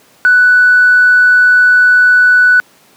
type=tone with tanh clipping; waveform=triangle; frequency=1486 Hz; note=F#6; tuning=7 cents sharp; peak=-4 dBFS; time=0.25-2.6 s; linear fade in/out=0 ms; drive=4 dB; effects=pink hiss -46 dBFS RMS until 2.96 s + high-pass 200 Hz 12 dB/octave